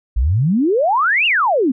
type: exponential two-way sweep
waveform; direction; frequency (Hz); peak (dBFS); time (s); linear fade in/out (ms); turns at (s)
sine; up then down; 51.91 to 2904 to 235.7; -12; 0.16-1.72; 10; 1.26
effects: none